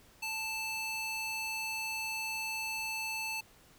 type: tone with high-pass filter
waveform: square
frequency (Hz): 880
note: A5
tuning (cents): 0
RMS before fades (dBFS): -37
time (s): 0.22-3.41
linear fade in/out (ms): 10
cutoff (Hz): 1900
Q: 2.2
effects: pink hiss -61 dBFS RMS until 3.78 s